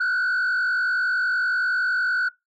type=tone with frequency modulation; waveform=sine; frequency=1480 Hz; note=F#6; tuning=in tune; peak=-17 dBFS; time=0-2.29 s; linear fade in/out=10 ms; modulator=49.3 Hz; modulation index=1.1; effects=noise-tail reverb RT60 0.2 s tail -25 dB re dry + tanh soft clip ceiling -19 dBFS